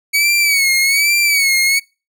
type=tone with vibrato; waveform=sawtooth; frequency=2248 Hz; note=C#7; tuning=24 cents sharp; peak=-8 dBFS; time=0.13-1.8 s; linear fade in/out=20 ms; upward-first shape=sine; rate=1.2 Hz; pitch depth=87 cents each way; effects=noise-tail reverb RT60 0.3 s tail -25 dB re dry